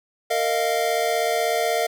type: chord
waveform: square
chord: Bb suspended fourth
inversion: none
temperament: equal with one note detuned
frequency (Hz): 460.5 / 622.3 / 698.5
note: Bb4 / Eb5 / F5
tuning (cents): -21 / 0 / 0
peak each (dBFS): -26 / -26 / -24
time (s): 0.3-1.87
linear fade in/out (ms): 10
effects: none